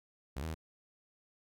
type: tone with pitch steps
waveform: sawtooth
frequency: 66.9 / 80.3 / 79.7 Hz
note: C2 / E2 / D#2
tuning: +39 / -45 / +42 cents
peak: -33 dBFS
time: 0.36-0.546 s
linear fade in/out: 10 ms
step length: 62 ms
effects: none